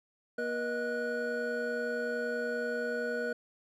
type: tone cluster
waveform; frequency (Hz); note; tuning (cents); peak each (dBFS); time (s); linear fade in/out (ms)
triangle; 239.1 / 479.5 / 622 / 1469; A#3 / A#4 / D#5 / F#6; +44 / +49 / -1 / -13; -38 / -32 / -37 / -35; 0.38-3.33; 5
effects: none